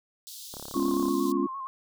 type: high-pass noise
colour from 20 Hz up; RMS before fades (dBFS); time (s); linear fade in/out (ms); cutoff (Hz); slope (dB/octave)
pink; -43; 0.27-1.32; 0; 3500; 48
type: click train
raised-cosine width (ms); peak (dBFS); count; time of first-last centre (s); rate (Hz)
1; -27; 20; 0.54-1.084; 34.9
type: tone with vibrato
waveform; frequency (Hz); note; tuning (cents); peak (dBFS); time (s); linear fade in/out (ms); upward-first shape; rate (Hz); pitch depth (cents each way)
sine; 1075; C6; +47; -33; 0.74-1.67; 0; square; 8.7; 40
type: chord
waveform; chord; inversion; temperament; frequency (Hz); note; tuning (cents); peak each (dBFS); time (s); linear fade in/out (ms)
sine; C# dominant seventh; second; just; 207.9 / 249.5 / 277.2 / 346.5; G#3 / B3 / C#4 / E#4; +2 / +18 / 0 / -14; -32 / -33 / -27 / -28; 0.75-1.47; 10
effects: none